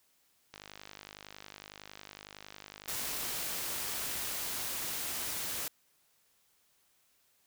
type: click train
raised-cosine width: 0.2 ms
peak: -28 dBFS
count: 195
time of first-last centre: 0.54-4.351 s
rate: 50.9 Hz
type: noise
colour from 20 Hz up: white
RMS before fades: -37 dBFS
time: 2.88-5.68 s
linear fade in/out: 2 ms
effects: white hiss -71 dBFS RMS until 7.46 s